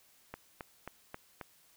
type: click train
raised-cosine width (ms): 0.5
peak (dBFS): -26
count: 5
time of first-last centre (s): 0.34-1.412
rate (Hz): 3.73
effects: white hiss -65 dBFS RMS until 1.76 s